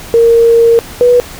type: tone pair in turn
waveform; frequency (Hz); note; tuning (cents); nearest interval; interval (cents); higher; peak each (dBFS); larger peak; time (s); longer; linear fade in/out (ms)
sine; 463.4 / 488.6; A#4 / B4; -10 / -19; minor second; 91; second; -3; neither; 0.14-0.79 / 1.01-1.2; first; 0
effects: pink hiss -29 dBFS RMS until 1.39 s